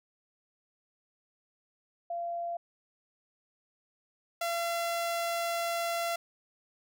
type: tone pair in turn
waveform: sine / sawtooth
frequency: 687 / 680.7 Hz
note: F5 / F5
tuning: -29 / -45 cents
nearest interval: unison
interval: 16 cents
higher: first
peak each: -32 / -26 dBFS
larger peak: second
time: 2.1-2.57 / 4.41-6.16 s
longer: second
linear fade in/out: 5 ms
effects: none